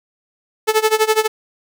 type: tone with tremolo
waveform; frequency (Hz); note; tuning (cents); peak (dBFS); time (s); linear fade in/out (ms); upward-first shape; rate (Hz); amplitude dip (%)
sawtooth; 435.5; A4; -18; -6; 0.67-1.28; 20; sine; 12; 90
effects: none

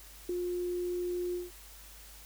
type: tone with ADSR envelope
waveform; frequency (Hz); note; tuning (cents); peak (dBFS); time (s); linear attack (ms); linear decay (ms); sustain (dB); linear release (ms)
sine; 355.2; F4; +29; -27; 0.29-1.51; 5; 4; -4; 170
effects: added 50 Hz sine -53 dBFS peak until 2.25 s + white hiss -53 dBFS RMS until 2.25 s

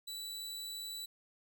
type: tone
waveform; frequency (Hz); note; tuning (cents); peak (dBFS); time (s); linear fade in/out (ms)
sawtooth; 3951; B7; 0; -38; 0.07-1.06; 10
effects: none

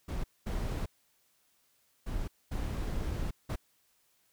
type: noise bursts at uneven times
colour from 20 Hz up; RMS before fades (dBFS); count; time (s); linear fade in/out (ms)
brown; -34; 5; 0.08-0.24 / 0.46-0.86 / 2.06-2.28 / 2.51-3.31 / 3.49-3.56; 10
effects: white hiss -71 dBFS RMS until 4.32 s

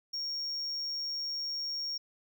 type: tone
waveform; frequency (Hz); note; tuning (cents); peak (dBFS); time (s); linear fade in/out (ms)
triangle; 5550; F8; -12; -32; 0.13-1.98; 10
effects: none

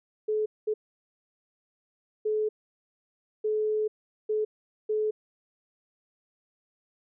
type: tone bursts at uneven times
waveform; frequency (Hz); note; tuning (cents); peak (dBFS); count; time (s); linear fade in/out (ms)
sine; 429.1; A4; -43; -24; 6; 0.28-0.46 / 0.67-0.74 / 2.25-2.49 / 3.44-3.88 / 4.29-4.45 / 4.89-5.11; 10
effects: none

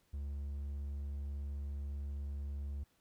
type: tone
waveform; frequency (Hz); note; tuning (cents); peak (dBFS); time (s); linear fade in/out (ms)
triangle; 70.8; C#2; +37; -36; 0.13-2.84; 10
effects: pink hiss -74 dBFS RMS until 3 s

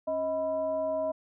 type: tone with frequency modulation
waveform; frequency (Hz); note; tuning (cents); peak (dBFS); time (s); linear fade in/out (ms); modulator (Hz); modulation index
sine; 632; D#5; +27; -27; 0.07-1.12; 10; 358; 0.49
effects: none

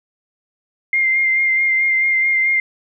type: tone with vibrato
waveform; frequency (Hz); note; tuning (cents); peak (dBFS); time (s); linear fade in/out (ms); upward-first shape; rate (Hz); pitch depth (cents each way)
sine; 2105; C7; +10; -13; 0.93-2.6; 2; sine; 4.6; 22
effects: none

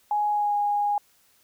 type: tone with pitch glide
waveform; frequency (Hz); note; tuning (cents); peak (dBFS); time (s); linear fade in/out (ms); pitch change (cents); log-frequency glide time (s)
sine; 834 to 822.5; G#5 to G#5; +7 to -17; -21; 0.11-0.98; 2; -24; 0.31-0.55
effects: white hiss -62 dBFS RMS until 1.43 s

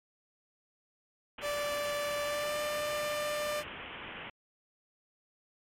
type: low-pass noise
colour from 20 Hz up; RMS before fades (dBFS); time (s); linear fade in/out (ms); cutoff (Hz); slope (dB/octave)
white; -44; 1.38-4.3; 5; 3200; 96
type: tone with pitch glide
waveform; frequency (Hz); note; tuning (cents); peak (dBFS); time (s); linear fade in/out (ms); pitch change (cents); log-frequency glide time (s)
sawtooth; 584 to 595.2; D5 to D5; -10 to +23; -28; 1.41-3.64; 50; +33; 2.23-2.57
effects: MP3 64 kbps

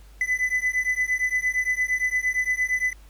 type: beating tone pair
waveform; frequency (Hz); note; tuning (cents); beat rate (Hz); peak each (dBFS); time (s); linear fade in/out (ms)
triangle; 2000 / 2008.7; B6 / B6; +21 / +29; 8.7; -23; 0.21-2.93; 2
effects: added 50 Hz sine -45 dBFS peak until 3.09 s + pink hiss -57 dBFS RMS until 3.09 s

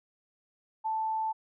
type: tone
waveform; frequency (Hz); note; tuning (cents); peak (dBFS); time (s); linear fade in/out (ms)
sine; 880; A5; 0; -28; 0.84-1.33; 20
effects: none

